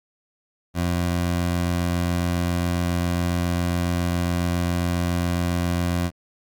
20% pulse tone, 87.3 Hz, F2, in tune, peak -16 dBFS, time 0.74-6.11 s, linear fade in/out 50 ms, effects Opus 48 kbps

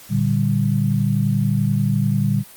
sine chord, G minor, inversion first, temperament equal with one note detuned, 115.4 / 146.83 / 196 Hz, Bb2 / D3 / G3, -17 / 0 / 0 cents, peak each -20 dBFS, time 0.09-2.44 s, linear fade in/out 50 ms, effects white hiss -43 dBFS RMS until 2.56 s + Opus 48 kbps

